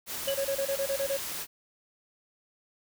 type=noise; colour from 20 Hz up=white; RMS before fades=-36 dBFS; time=0.06-1.47 s; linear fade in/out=50 ms
type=tone bursts; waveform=triangle; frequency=550 Hz; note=C#5; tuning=14 cents flat; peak=-25 dBFS; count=9; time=0.27-1.171 s; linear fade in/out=10 ms; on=77 ms; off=26 ms
type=tone with exponential decay; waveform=sine; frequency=2967 Hz; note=F#7; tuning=4 cents sharp; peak=-29 dBFS; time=0.28-0.41 s; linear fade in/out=2 ms; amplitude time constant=28 ms
effects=none